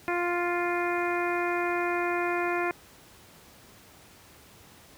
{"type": "harmonic tone", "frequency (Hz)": 350, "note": "F4", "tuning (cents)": 4, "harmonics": [1, 2, 3, 4, 5, 6, 7], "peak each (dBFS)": [-29, -32, -34, -35, -36, -37, -37], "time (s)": [0.08, 2.71], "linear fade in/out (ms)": 0, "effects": ["pink hiss -53 dBFS RMS until 4.97 s", "high-pass 60 Hz 12 dB/octave"]}